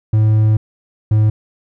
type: tone pair in turn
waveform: triangle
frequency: 108.3 / 107.68 Hz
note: A2 / A2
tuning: -27 / -37 cents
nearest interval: unison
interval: 10 cents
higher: first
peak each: -7 dBFS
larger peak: neither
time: 0.13-0.57 / 1.11-1.3 s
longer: first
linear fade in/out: 5 ms
effects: none